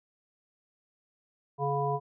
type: harmonic tone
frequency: 141.1 Hz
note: C#3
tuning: 31 cents sharp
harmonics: 1 / 3 / 5 / 7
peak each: -32 / -32 / -32 / -32 dBFS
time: 1.58-2 s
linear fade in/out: 50 ms
effects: none